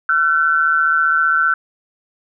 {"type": "tone pair together", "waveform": "sine", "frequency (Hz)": [1358, 1513.1], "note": ["F6", "F#6"], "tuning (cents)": [-49, 38], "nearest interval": "major second", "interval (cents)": 187, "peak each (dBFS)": -15, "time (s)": [0.09, 1.54], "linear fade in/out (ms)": 2, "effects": []}